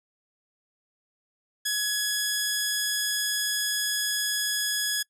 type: tone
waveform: 10% pulse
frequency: 1681 Hz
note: G#6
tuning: 20 cents sharp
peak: -16 dBFS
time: 1.65-5.03 s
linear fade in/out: 10 ms
effects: noise-tail reverb RT60 0.1 s tail -25 dB re dry